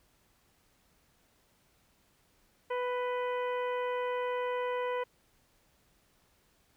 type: harmonic tone with a mistuned harmonic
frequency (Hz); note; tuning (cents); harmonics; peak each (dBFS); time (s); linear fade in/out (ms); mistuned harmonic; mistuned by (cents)
495.4; B4; +5; 1 / 2 / 3 / 4 / 5 / 6; -32 / -36 / -45 / -44 / -49 / -52; 2.7-5.04; 10; 6; +33
effects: pink hiss -69 dBFS RMS until 6.76 s